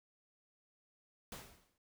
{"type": "noise with exponential decay", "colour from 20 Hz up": "pink", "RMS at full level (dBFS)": -45, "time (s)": [1.32, 1.78], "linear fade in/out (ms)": 2, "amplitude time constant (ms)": 100, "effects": []}